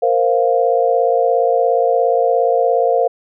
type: chord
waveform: sine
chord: Bb suspended second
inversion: none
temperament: equal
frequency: 466.2 / 523.3 / 698.5 Hz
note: Bb4 / C5 / F5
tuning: 0 / 0 / 0 cents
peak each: -16 dBFS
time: 0.02-3.08 s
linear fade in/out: 10 ms
effects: none